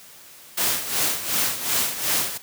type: noise with tremolo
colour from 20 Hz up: white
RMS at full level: -21 dBFS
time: 0.57-2.38 s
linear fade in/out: 10 ms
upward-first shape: sine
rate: 2.7 Hz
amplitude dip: 70%
effects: white hiss -46 dBFS RMS until 2.42 s + high-pass 80 Hz 12 dB/octave